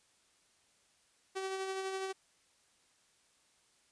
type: tone with tremolo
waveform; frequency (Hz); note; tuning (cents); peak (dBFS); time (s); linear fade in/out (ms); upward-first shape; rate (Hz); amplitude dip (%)
sawtooth; 382.8; G4; -41; -31; 1.35-2.13; 20; sine; 12; 35
effects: white hiss -70 dBFS RMS until 3.91 s + resampled to 22050 Hz